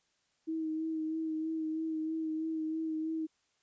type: tone with vibrato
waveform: sine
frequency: 317.8 Hz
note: D#4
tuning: 37 cents sharp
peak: -32 dBFS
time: 0.47-3.27 s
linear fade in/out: 20 ms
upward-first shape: sine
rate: 3.1 Hz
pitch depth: 24 cents each way
effects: white hiss -75 dBFS RMS until 3.62 s + resampled to 16000 Hz